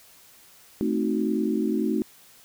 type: chord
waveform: sine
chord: A diminished seventh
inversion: none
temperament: equal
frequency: 220 / 261.6 / 311.1 / 370 Hz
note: A3 / C4 / Eb4 / Gb4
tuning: 0 / 0 / 0 / 0 cents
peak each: -26 / -29 / -27 / -29 dBFS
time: 0.81-2.02 s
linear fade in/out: 0 ms
effects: white hiss -53 dBFS RMS until 2.44 s